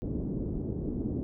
white low-pass noise, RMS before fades -33 dBFS, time 0.02-1.23 s, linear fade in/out 0 ms, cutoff 340 Hz, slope 24 dB/octave, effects none

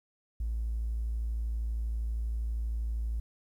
triangle tone, 56.3 Hz, A1, 40 cents sharp, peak -26 dBFS, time 0.4-3.2 s, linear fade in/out 5 ms, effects tanh soft clip ceiling -27 dBFS + 11-bit

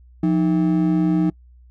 triangle ring-modulated tone, 243.4 Hz, B3, 25 cents flat, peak -10 dBFS, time 0.23-1.3 s, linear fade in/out 5 ms, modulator 68.1 Hz, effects noise-tail reverb RT60 0.1 s tail -26 dB re dry + added 61 Hz sine -45 dBFS peak until 1.7 s

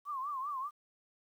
sine tone with vibrato, 1108.7 Hz, C#6, in tune, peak -35 dBFS, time 0.05-0.71 s, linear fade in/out 50 ms, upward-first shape triangle, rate 5.1 Hz, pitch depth 160 cents each way, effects 11-bit

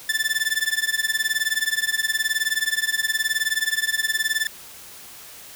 sawtooth tone with tremolo, 1760 Hz, A6, in tune, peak -13 dBFS, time 0.09-4.47 s, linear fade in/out 2 ms, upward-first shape triangle, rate 19 Hz, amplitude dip 100%, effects white hiss -42 dBFS RMS until 5.55 s

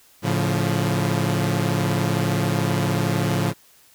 sawtooth chord, A augmented, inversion none, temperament equal with one note detuned, 110 / 141.26 / 174.61 Hz, A2 / C#3 / E#3, 0 / +33 / 0 cents, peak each -20 dBFS, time 0.22-3.54 s, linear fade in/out 50 ms, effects white hiss -54 dBFS RMS until 3.94 s

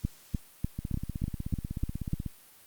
two click trains, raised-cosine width 5 ms, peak -21 / -16 dBFS, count 25 / 8, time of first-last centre 0.79-2.262 / 0.05-2.133 s, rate 16.3 / 3.36 Hz, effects white hiss -56 dBFS RMS until 2.66 s + Opus 48 kbps

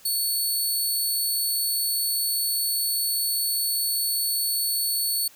10% pulse tone, 4435 Hz, C#8, in tune, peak -16 dBFS, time 0.05-5.28 s, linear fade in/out 5 ms, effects white hiss -52 dBFS RMS until 5.35 s

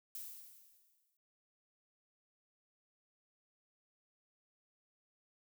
violet noise with exponential decay, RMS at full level -44 dBFS, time 0.15-1.17 s, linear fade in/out 1 ms, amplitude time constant 220 ms, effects noise-tail reverb RT60 0.1 s tail -21 dB re dry

